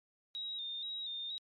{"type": "tone with vibrato", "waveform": "sine", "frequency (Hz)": 3729, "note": "A#7", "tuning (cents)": 0, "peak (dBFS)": -38, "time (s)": [0.35, 1.38], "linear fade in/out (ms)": 0, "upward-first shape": "square", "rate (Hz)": 2.1, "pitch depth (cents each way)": 45, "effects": ["MP3 48 kbps"]}